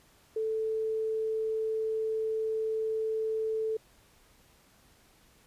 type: tone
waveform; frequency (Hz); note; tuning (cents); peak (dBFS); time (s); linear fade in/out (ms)
sine; 440; A4; 0; -28; 0.36-3.77; 5
effects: pink hiss -62 dBFS RMS until 5.46 s + resampled to 32000 Hz